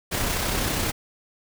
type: noise with amplitude modulation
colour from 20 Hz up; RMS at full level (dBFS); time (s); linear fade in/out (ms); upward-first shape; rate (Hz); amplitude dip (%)
pink; -24; 0.11-0.92; 20; sine; 32.1; 30
effects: none